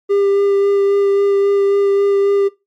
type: tone with vibrato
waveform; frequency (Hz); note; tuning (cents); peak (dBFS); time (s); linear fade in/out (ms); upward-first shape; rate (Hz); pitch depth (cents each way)
triangle; 399.2; G4; +32; -9; 0.09-2.49; 20; sine; 3.7; 11
effects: noise-tail reverb RT60 0.2 s tail -18 dB re dry + MP3 64 kbps